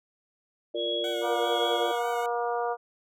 sine chord, Bb major, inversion second, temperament equal, 349.2 / 466.2 / 587.3 Hz, F4 / Bb4 / D5, 0 / 0 / 0 cents, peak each -33 / -33 / -32 dBFS, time 0.74-1.92 s, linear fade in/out 10 ms
sine tone with tremolo, 3331 Hz, G#7, 4 cents sharp, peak -29 dBFS, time 0.75-2.01 s, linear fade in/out 50 ms, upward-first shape triangle, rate 1.4 Hz, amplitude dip 80%
15% pulse tone with vibrato, 740 Hz, F#5, in tune, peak -31 dBFS, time 1.04-2.26 s, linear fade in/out 2 ms, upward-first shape sine, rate 5 Hz, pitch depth 35 cents each way
harmonic tone, 238 Hz, A#3, 36 cents sharp, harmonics 2 / 3 / 4 / 5 / 6, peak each -30 / -30 / -34 / -36 / -40 dBFS, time 1.21-2.77 s, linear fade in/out 50 ms
effects none

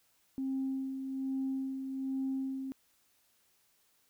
sine tone with tremolo, 266.6 Hz, C4, 33 cents sharp, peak -30 dBFS, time 0.38-2.72 s, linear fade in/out 0 ms, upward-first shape sine, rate 1.2 Hz, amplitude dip 50%, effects tanh soft clip ceiling -27 dBFS + white hiss -71 dBFS RMS until 4.09 s

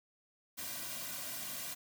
white noise with comb filter, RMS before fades -42 dBFS, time 0.57-1.75 s, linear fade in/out 20 ms, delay 2.3 ms, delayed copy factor -0.95, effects none

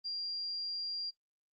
sine tone, 4772 Hz, D8, 27 cents sharp, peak -36 dBFS, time 0.04-1.11 s, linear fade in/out 20 ms, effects noise-tail reverb RT60 0.1 s tail -18 dB re dry + Opus 24 kbps

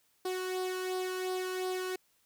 sawtooth tone with flanger, 370 Hz, F#4, in tune, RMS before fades -35 dBFS, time 0.25-1.96 s, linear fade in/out 5 ms, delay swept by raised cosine 0.21 to 0.73 ms, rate 2.8 Hz, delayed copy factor +0.55, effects white hiss -71 dBFS RMS until 2.25 s

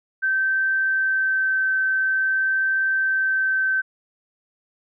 sine tone with vibrato, 1548 Hz, G6, 22 cents flat, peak -18 dBFS, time 0.22-3.82 s, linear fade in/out 20 ms, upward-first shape triangle, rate 0.48 Hz, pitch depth 8 cents each way, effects none

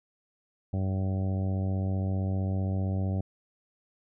harmonic tone, 95.4 Hz, G2, 47 cents flat, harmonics 1 / 2 / 3 / 4 / 5 / 6 / 7 / 8, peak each -27 / -33 / -40 / -45 / -47 / -44 / -46 / -48 dBFS, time 0.73-3.21 s, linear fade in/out 5 ms, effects none

